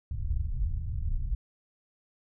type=low-pass noise; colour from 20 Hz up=pink; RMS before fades=-30 dBFS; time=0.11-1.35 s; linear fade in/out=5 ms; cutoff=100 Hz; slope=24 dB/octave; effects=none